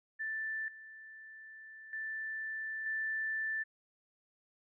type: tone with level steps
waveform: sine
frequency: 1765 Hz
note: A6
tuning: 5 cents sharp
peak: -35 / -49 / -37 / -33 dBFS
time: 0.19-3.64 s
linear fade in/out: 20 ms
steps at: 0.68 / 1.93 / 2.86 s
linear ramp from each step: 2 ms
effects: none